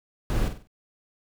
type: noise with echo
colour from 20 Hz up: brown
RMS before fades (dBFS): -24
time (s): 0.3-0.48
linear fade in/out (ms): 0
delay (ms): 48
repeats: 4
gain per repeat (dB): -8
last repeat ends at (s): 0.672
effects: none